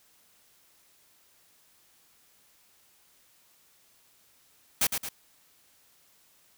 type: noise with echo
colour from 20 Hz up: white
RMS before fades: -24 dBFS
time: 4.81-4.87 s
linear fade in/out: 5 ms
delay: 110 ms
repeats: 2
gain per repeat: -6 dB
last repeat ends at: 5.09 s
effects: white hiss -63 dBFS RMS until 6.57 s